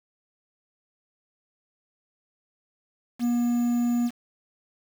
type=tone with quantisation; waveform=triangle; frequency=239.8 Hz; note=A#3; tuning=49 cents sharp; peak=-19 dBFS; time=3.19-4.11 s; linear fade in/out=50 ms; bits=7; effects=none